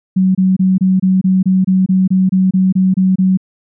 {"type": "tone bursts", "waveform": "sine", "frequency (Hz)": 187.6, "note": "F#3", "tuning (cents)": 24, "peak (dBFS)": -8, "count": 15, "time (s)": [0.16, 3.374], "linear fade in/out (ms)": 10, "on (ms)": 190, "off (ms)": 26, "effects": []}